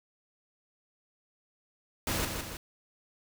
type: noise with echo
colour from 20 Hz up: pink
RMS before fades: -31 dBFS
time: 2.07-2.25 s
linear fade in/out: 2 ms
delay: 160 ms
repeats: 2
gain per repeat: -5 dB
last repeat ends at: 2.57 s
effects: none